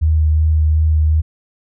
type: tone with vibrato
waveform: sine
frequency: 77.9 Hz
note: D#2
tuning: 3 cents sharp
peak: -10 dBFS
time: 0.01-1.22 s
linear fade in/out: 20 ms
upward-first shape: sine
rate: 2.7 Hz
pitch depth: 16 cents each way
effects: none